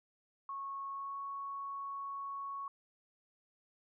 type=tone with pitch glide; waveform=sine; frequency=1100 to 1108.9 Hz; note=C#6 to C#6; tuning=-14 to 0 cents; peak=-39 dBFS; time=0.49-2.68 s; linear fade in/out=2 ms; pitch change=+14 cents; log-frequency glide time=0.91-1.18 s; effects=none